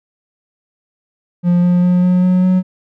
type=tone with pitch steps; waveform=triangle; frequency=175.7 / 177.43 / 179.18 / 180.95 / 182.74 / 184.54 Hz; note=F3 / F3 / F3 / F#3 / F#3 / F#3; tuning=+11 / +28 / +45 / -38 / -21 / -4 cents; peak=-7 dBFS; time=1.43-2.63 s; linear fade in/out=50 ms; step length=200 ms; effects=none